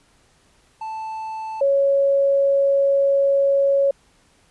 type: tone pair in turn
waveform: triangle / sine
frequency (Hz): 880 / 554.4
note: A5 / C#5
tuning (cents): 0 / 0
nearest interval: minor sixth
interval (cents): 800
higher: first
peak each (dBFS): -25 / -14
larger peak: second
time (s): 0.81-1.61 / 1.61-3.91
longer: second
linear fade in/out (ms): 5
effects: pink hiss -58 dBFS RMS until 4.5 s + resampled to 24000 Hz